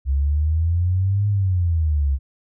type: exponential two-way sweep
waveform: sine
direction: up then down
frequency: 66.5 to 103.83 to 66.5 Hz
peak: -16 dBFS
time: 0.05-2.19 s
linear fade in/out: 50 ms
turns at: 1.28 s
effects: none